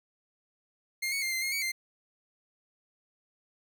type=tone with pitch steps; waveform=sawtooth; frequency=2118 / 2222 / 2107 / 2076 / 2140 / 2250 / 2092 Hz; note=C7 / C#7 / C7 / C7 / C7 / C#7 / C7; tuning=+21 / +4 / +12 / -14 / +38 / +25 / -1 cents; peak=-26 dBFS; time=1.02-1.72 s; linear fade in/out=10 ms; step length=100 ms; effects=none